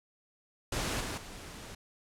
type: noise with level steps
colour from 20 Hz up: pink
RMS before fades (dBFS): -33 / -37 / -46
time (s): 0.72-1.75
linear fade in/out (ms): 5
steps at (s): 1 / 1.17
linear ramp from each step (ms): 10
effects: low-pass 10000 Hz 12 dB/octave